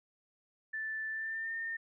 sine tone with pitch glide, 1760 to 1818.9 Hz, A6 to A#6, 0 to -43 cents, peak -35 dBFS, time 0.73-1.77 s, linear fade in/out 10 ms, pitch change +57 cents, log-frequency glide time 1.1-1.55 s, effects none

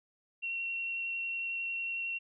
sine tone with vibrato, 2730 Hz, F7, 40 cents flat, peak -33 dBFS, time 0.42-2.19 s, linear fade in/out 20 ms, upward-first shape triangle, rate 11 Hz, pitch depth 10 cents each way, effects none

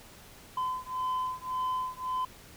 sine beating tone pair, 1019 / 1020.8 Hz, C6 / C6, -46 / -43 cents, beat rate 1.8 Hz, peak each -31 dBFS, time 0.57-2.25 s, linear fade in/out 5 ms, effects tanh soft clip ceiling -27 dBFS + pink hiss -52 dBFS RMS until 2.56 s

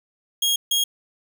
sawtooth tone bursts at uneven times, 3271 Hz, G#7, 27 cents flat, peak -15 dBFS, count 2, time 0.42-0.56 / 0.71-0.84 s, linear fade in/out 5 ms, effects 8-bit

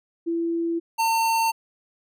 sine / square tone pair in turn, 335.2 / 904.8 Hz, E4 / A5, +29 / +48 cents, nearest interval octave + perfect fourth, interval 1719 cents, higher second, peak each -22 / -20 dBFS, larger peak second, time 0.26-0.8 / 0.98-1.52 s, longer neither, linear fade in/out 20 ms, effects none

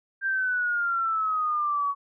sine exponential sweep, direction down, 1591 to 1119 Hz, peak -23 dBFS, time 0.21-1.95 s, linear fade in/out 50 ms, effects none

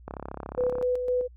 click train, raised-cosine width 1 ms, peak -21 dBFS, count 26, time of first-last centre 0.08-0.813 s, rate 34.1 Hz
sine tone with tremolo, 498.4 Hz, B4, 16 cents sharp, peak -22 dBFS, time 0.57-1.28 s, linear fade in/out 20 ms, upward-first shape square, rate 3.9 Hz, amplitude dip 45%
effects added 60 Hz sine -47 dBFS peak until 1.36 s

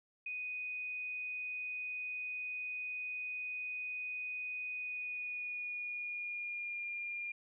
sine tone with pitch glide, 2489 to 2407 Hz, D#7 to D7, 0 to +42 cents, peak -38 dBFS, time 0.26-7.32 s, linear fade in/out 5 ms, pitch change -58 cents, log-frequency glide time 4.74-6.85 s, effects none

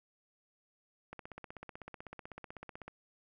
click train, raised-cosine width 0.5 ms, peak -30 dBFS, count 29, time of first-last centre 1.13-2.88 s, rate 16 Hz, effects none

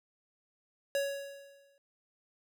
square tone with exponential decay, 558 Hz, C#5, 11 cents sharp, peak -28 dBFS, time 0.95-1.78 s, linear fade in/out 1 ms, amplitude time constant 180 ms, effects none

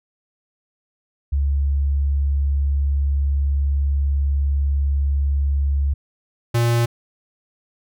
sine / square tone pair in turn, 70.1 / 117.89 Hz, C#2 / A#2, +20 / +20 cents, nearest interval major sixth, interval 900 cents, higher second, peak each -16 dBFS, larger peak neither, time 1.32-5.94 / 6.54-6.86 s, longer first, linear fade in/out 10 ms, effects none

